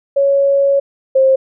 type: tone pair in turn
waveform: sine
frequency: 556 / 530.9 Hz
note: C#5 / C5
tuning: +5 / +25 cents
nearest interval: minor second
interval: 80 cents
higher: first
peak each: -9 / -7 dBFS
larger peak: second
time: 0.16-0.8 / 1.15-1.36 s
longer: first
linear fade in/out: 10 ms
effects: none